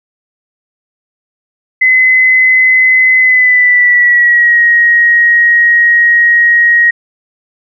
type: tone with pitch glide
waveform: sine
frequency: 2033 to 1885.9 Hz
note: B6 to A#6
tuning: +50 to +20 cents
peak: -4 dBFS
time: 1.81-6.91 s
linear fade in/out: 10 ms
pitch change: -130 cents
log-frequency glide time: 3.19-4.61 s
effects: none